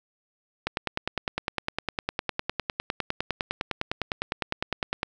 click train, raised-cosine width 0.3 ms, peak -10 dBFS, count 44, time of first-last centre 0.67-5.031 s, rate 9.86 Hz, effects none

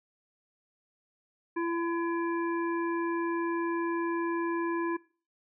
harmonic tone, 337.5 Hz, E4, 41 cents sharp, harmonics 1 / 3 / 5 / 7, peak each -29 / -35 / -39 / -47 dBFS, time 1.56-4.97 s, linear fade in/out 10 ms, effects noise-tail reverb RT60 0.4 s tail -22 dB re dry

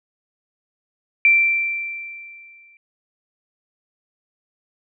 sine tone with exponential decay, 2349 Hz, D7, in tune, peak -9 dBFS, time 1.25-2.77 s, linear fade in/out 1 ms, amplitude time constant 330 ms, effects none

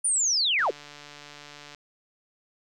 sine linear sweep, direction down, 9560 to 298.4 Hz, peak -21 dBFS, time 0.04-0.71 s, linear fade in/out 10 ms
click train, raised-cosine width 0.2 ms, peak -27 dBFS, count 170, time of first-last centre 0.59-1.748 s, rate 146 Hz
effects none

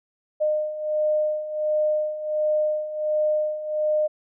sine beating tone pair, 609 / 610.4 Hz, D#5 / D#5, -37 / -33 cents, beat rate 1.4 Hz, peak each -27 / -22 dBFS, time 0.4-4.08 s, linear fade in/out 20 ms, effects none

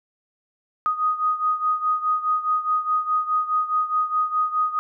sine beating tone pair, 1244.5 / 1249.3 Hz, D#6 / D#6, 0 / +7 cents, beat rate 4.8 Hz, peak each -21 / -25 dBFS, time 0.86-4.79 s, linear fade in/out 0 ms, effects none

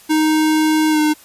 square tone with pitch glide, 311.1 to 304.7 Hz, D#4 to D#4, 0 to -36 cents, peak -13 dBFS, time 0.09-1.14 s, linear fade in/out 20 ms, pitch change -36 cents, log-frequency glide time 0.9-0.99 s, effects white hiss -45 dBFS RMS until 1.24 s + resampled to 32000 Hz

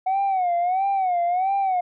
sine tone with vibrato, 740 Hz, F#5, in tune, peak -17 dBFS, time 0.06-1.81 s, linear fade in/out 10 ms, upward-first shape sine, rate 1.5 Hz, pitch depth 120 cents each way, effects tanh soft clip ceiling -17 dBFS

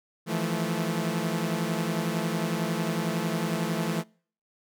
sawtooth tone cluster, 162.1 / 173.1 / 217.6 Hz, E3 / F3 / A3, -29 / -15 / -19 cents, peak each -27 dBFS, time 0.26-4.04 s, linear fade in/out 50 ms, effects noise-tail reverb RT60 0.5 s tail -26 dB re dry

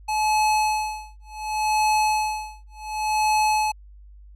square tone with tremolo, 857 Hz, A5, 46 cents flat, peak -18 dBFS, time 0.08-3.72 s, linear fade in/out 10 ms, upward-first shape sine, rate 0.68 Hz, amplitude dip 100%, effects added 50 Hz sine -43 dBFS peak until 4.35 s + low-pass 11000 Hz 12 dB/octave

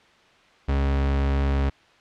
40% pulse tone, 69 Hz, C#2, 7 cents flat, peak -19 dBFS, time 0.68-1.7 s, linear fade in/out 10 ms, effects white hiss -55 dBFS RMS until 2 s + low-pass 3000 Hz 12 dB/octave

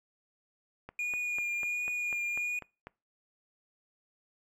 click train, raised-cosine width 0.5 ms, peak -28 dBFS, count 9, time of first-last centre 0.89-2.87 s, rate 4.04 Hz
triangle tone with vibrato, 2433 Hz, D#7, 39 cents flat, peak -29 dBFS, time 0.99-2.59 s, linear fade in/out 2 ms, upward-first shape triangle, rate 1.4 Hz, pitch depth 21 cents each way
effects noise-tail reverb RT60 0.3 s tail -24 dB re dry

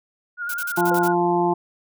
sine tone with vibrato, 1426 Hz, F6, 36 cents sharp, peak -25 dBFS, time 0.37-1.15 s, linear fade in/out 50 ms, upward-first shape square, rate 10 Hz, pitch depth 28 cents each way
blue noise bursts, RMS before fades -31 dBFS, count 7, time 0.49-1.081 s, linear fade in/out 5 ms, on 51 ms, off 39 ms
harmonic tone, 174.61 Hz, F3, in tune, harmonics 1 / 2 / 4 / 5 / 6, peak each -26 / -20 / -25 / -22 / -30 dBFS, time 0.77-1.54 s, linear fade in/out 10 ms
sine tone with exponential decay, 509 Hz, C5, 48 cents flat, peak -24 dBFS, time 0.91-1.16 s, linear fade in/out 5 ms, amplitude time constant 54 ms
effects none

